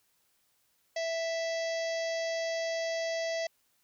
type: harmonic tone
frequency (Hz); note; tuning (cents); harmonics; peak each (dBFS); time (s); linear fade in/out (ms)
659.3; E5; 0; 1 / 3 / 4 / 5 / 6 / 7 / 8 / 9 / 10; -31 / -39 / -48 / -47 / -51 / -45 / -47 / -48 / -52; 0.96-3.47; 5
effects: white hiss -72 dBFS RMS until 3.83 s